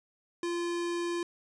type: tone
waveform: square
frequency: 345.1 Hz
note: F4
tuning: 21 cents flat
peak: -31 dBFS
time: 0.43-1.23 s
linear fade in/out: 2 ms
effects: resampled to 22050 Hz